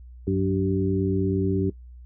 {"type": "harmonic tone with a mistuned harmonic", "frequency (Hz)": 96.2, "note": "G2", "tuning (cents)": -32, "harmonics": [1, 2, 3, 4], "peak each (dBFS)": [-26, -26, -26, -26], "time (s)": [0.27, 1.7], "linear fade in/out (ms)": 5, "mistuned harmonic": 2, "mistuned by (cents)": -60, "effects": ["noise-tail reverb RT60 0.1 s tail -19 dB re dry", "added 61 Hz sine -41 dBFS peak until 2.05 s"]}